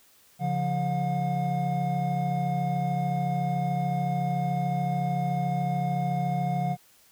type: tone cluster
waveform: triangle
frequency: 140.6 / 174.3 / 718 Hz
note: C#3 / F3 / F5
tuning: +25 / -3 / +48 cents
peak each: -27 dBFS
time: 0.39-6.77 s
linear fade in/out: 50 ms
effects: white hiss -59 dBFS RMS until 7.11 s